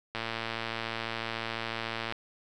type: click train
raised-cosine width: 0.3 ms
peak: -17 dBFS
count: 226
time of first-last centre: 0.15-2.124 s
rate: 114 Hz
effects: none